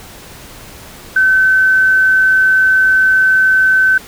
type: tone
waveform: sine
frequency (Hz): 1529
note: G6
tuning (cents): -44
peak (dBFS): -7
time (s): 1.16-3.98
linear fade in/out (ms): 5
effects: pink hiss -35 dBFS RMS until 4.07 s